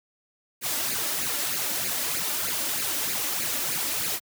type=noise with flanger; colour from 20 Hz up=white; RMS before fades=-28 dBFS; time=0.61-4.2 s; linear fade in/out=50 ms; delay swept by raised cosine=0.43 to 3.53 ms; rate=3.2 Hz; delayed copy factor=+0.7; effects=high-pass 100 Hz 12 dB/octave